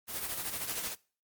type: noise with tremolo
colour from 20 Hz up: white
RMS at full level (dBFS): -34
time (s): 0.07-0.96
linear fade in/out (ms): 50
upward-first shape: sine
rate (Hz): 13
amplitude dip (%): 55
effects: noise-tail reverb RT60 0.4 s tail -23 dB re dry + Opus 24 kbps